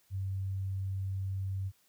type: tone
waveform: sine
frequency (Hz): 96.2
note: G2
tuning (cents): -32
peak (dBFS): -32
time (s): 0.1-1.72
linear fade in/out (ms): 50
effects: white hiss -69 dBFS RMS until 1.88 s